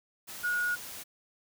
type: tone in noise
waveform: sine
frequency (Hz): 1447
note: F#6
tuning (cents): -39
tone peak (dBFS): -27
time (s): 0.43-0.76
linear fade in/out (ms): 20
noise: white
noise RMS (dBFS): -43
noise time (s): 0.27-1.04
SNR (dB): +13
effects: none